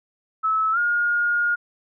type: tone with pitch glide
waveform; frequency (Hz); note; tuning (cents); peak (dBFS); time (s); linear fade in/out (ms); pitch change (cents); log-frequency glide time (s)
sine; 1300 to 1425.9; E6 to F6; -24 to +36; -18; 0.43-1.56; 20; +160; 0.72-0.78
effects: none